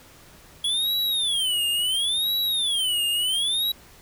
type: tone with vibrato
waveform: square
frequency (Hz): 3322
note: G#7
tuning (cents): 0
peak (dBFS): -22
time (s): 0.64-3.72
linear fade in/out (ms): 5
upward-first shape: sine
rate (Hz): 0.72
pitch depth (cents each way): 280
effects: pink hiss -50 dBFS RMS until 4.01 s